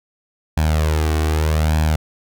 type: tone with flanger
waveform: sawtooth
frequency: 77.78 Hz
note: D#2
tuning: in tune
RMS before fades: -17 dBFS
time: 0.57-1.96 s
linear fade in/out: 5 ms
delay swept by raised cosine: 1.2 to 2.7 ms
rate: 0.82 Hz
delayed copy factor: +0.65
effects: none